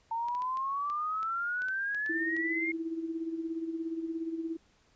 sine exponential sweep, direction up, 902 to 2150 Hz, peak -30 dBFS, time 0.11-2.72 s, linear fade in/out 5 ms
clicks, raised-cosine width 0.2 ms, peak -31 dBFS, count 11, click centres 0.285 / 0.35 / 0.421 / 0.572 / 0.9 / 1.23 / 1.62 / 1.685 / 1.947 / 2.062 / 2.366 s
sine tone with tremolo, 327.4 Hz, E4, 12 cents flat, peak -30 dBFS, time 2.09-4.57 s, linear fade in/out 10 ms, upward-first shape sine, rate 17 Hz, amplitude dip 60%
effects pink hiss -67 dBFS RMS until 4.95 s + resampled to 16000 Hz

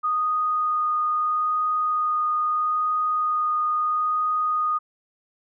sine tone with vibrato, 1236 Hz, D#6, 12 cents flat, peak -20 dBFS, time 0.03-4.79 s, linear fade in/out 20 ms, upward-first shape sine, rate 0.76 Hz, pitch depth 8 cents each way, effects none

